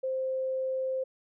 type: tone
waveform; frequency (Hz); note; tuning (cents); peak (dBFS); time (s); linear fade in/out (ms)
sine; 523.3; C5; 0; -28; 0.03-1.04; 10
effects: none